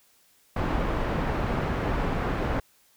pink low-pass noise, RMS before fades -27 dBFS, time 0.56-2.6 s, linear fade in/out 5 ms, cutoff 1500 Hz, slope 12 dB/octave, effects white hiss -62 dBFS RMS until 2.96 s

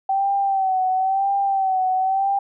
sine tone with vibrato, 770 Hz, G5, 31 cents flat, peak -17 dBFS, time 0.09-2.39 s, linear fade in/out 5 ms, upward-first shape sine, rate 0.98 Hz, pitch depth 55 cents each way, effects none

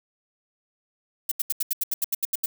violet noise bursts, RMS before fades -24 dBFS, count 12, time 1.29-2.46 s, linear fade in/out 5 ms, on 26 ms, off 78 ms, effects none

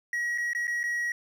triangle tone with dropouts, 1908 Hz, A#6, 40 cents sharp, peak -25 dBFS, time 0.13-1.12 s, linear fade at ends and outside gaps 2 ms, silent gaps 0.378-0.382 / 0.533-0.549 / 0.671-0.678 / 0.832-0.838 s, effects none

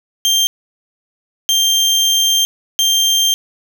30% pulse tone bursts at uneven times, 3172 Hz, G7, 20 cents sharp, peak -8 dBFS, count 3, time 0.25-0.47 / 1.49-2.45 / 2.79-3.34 s, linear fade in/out 0 ms, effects none

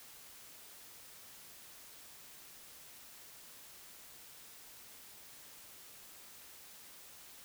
silence, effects white hiss -55 dBFS RMS until 7.44 s

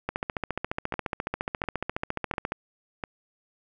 two click trains, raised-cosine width 0.5 ms, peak -16 / -13 dBFS, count 4 / 36, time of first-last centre 0.94-3.038 / 0.09-2.521 s, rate 1.43 / 14.4 Hz, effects none

